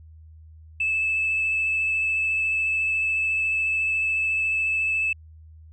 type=tone with vibrato; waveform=sine; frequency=2619 Hz; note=E7; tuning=12 cents flat; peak=-20 dBFS; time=0.8-5.13 s; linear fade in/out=5 ms; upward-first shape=sine; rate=14 Hz; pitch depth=11 cents each way; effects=tanh soft clip ceiling -16 dBFS + added 79 Hz sine -44 dBFS peak until 5.72 s